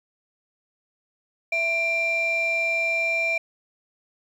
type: tone pair together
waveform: sine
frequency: 662.3 / 2369 Hz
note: E5 / D7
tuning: +8 / +14 cents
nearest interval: octave + minor seventh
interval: 2206 cents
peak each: -26 / -20 dBFS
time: 1.52-3.38 s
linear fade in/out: 5 ms
effects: tanh soft clip ceiling -18 dBFS + 9-bit